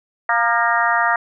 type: harmonic tone with a mistuned harmonic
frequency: 233.1 Hz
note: A#3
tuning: in tune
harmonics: 3 / 4 / 5 / 6 / 7 / 8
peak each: -21 / -21 / -21 / -22 / -24 / -21 dBFS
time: 0.29-1.16 s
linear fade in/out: 2 ms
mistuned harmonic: 5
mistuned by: +52 cents
effects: none